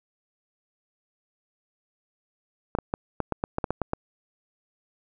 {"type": "clicks", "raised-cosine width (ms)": 1, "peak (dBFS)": -11, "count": 11, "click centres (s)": [2.751, 2.787, 2.939, 3.203, 3.323, 3.439, 3.584, 3.642, 3.706, 3.817, 3.934], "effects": []}